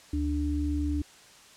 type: tone pair together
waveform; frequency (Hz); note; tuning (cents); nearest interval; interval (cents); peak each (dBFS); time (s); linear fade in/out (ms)
sine; 73.61 / 294.1; D2 / D4; +5 / +3; 2 octaves; 2398; -28 / -29; 0.13-1.02; 5
effects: white hiss -53 dBFS RMS until 1.56 s + low-pass 8000 Hz 12 dB/octave